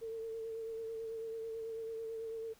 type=tone with vibrato; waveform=sine; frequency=450 Hz; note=A4; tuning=39 cents sharp; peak=-39 dBFS; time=0.01-2.54 s; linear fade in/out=20 ms; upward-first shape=sine; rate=9.1 Hz; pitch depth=25 cents each way; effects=pink hiss -65 dBFS RMS until 2.59 s